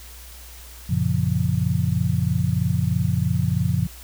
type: chord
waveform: sine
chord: Gb major seventh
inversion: none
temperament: just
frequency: 92.5 / 115.62 / 138.75 / 173.43 Hz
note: Gb2 / Bb2 / Db3 / F3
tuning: 0 / -14 / +2 / -12 cents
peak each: -24 dBFS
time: 0.89-3.87 s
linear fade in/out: 10 ms
effects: added 60 Hz sine -41 dBFS peak until 4.03 s + white hiss -44 dBFS RMS until 4.03 s